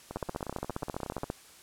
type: two click trains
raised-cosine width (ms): 1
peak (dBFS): -24 / -18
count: 21 / 18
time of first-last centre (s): 0.11-1.3 / 0.16-1.301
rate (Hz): 16.8 / 14.9
effects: white hiss -54 dBFS RMS until 1.62 s + low-pass 11000 Hz 12 dB/octave